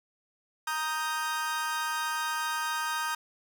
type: chord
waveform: 40% pulse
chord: Eb major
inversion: second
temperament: equal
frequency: 932.3 / 1244.5 / 1568 Hz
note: Bb5 / Eb6 / G6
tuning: 0 / 0 / 0 cents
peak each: -33 dBFS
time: 0.67-3.15 s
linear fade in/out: 5 ms
effects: none